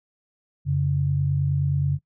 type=tone pair together; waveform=sine; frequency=91.1 / 140.54 Hz; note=F#2 / C#3; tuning=-26 / +24 cents; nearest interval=minor sixth; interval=750 cents; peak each=-26 / -20 dBFS; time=0.65-1.99 s; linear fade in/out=50 ms; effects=noise-tail reverb RT60 0.1 s tail -20 dB re dry